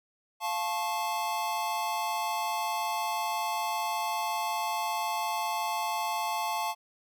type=chord; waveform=square; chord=F augmented; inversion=none; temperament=just; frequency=698.5 / 873.1 / 1091.3 Hz; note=F5 / A5 / C#6; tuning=0 / -14 / -27 cents; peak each=-36 / -32 / -36 dBFS; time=0.4-6.75 s; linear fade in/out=50 ms; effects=none